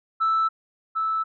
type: tone pair in turn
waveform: sine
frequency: 1318.5 / 1312.2 Hz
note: E6 / E6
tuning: 0 / -8 cents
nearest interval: unison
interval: 8 cents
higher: first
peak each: -17 / -21 dBFS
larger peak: first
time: 0.2-0.49 / 0.95-1.24 s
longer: neither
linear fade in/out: 20 ms
effects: tanh soft clip ceiling -16 dBFS